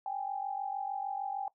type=tone pair together; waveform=sine; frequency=784 / 830.6 Hz; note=G5 / G#5; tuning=0 / 0 cents; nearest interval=minor second; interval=100 cents; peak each=-35 / -38 dBFS; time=0.06-1.48 s; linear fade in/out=2 ms; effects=noise-tail reverb RT60 0.1 s tail -18 dB re dry